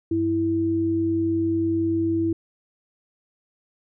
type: tone pair together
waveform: sine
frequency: 98.1 / 329.2 Hz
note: G2 / E4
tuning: +2 / -2 cents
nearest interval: octave + major sixth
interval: 2096 cents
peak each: -29 / -20 dBFS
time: 0.11-2.33 s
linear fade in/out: 5 ms
effects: none